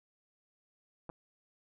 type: clicks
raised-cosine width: 1 ms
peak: -30 dBFS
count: 2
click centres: 1.093 / 1.099 s
effects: none